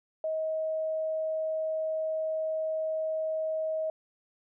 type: tone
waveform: sine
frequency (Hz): 633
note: D#5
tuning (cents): +30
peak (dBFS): -28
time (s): 0.24-3.9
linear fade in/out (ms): 2
effects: none